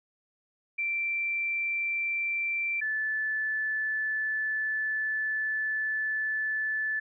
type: tone pair in turn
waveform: sine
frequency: 2349 / 1742.5 Hz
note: D7 / A6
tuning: 0 / -17 cents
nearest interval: perfect fourth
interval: 517 cents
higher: first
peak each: -27 dBFS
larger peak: neither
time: 0.78-2.81 / 2.81-7 s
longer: second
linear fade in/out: 10 ms
effects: none